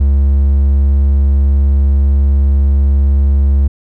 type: tone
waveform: triangle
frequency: 69.3 Hz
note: C#2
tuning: in tune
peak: -5 dBFS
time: 0-3.68 s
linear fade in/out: 10 ms
effects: none